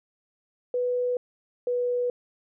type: tone pair in turn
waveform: sine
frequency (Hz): 493.9 / 490.2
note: B4 / B4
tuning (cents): 0 / -13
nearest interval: unison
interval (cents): 13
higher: first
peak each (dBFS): -23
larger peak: neither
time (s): 0.74-1.17 / 1.67-2.1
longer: neither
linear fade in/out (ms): 2
effects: none